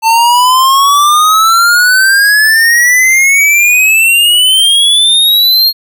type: exponential sweep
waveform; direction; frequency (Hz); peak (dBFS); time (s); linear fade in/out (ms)
square; up; 888 to 4279; -5; 0.02-5.73; 50
effects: none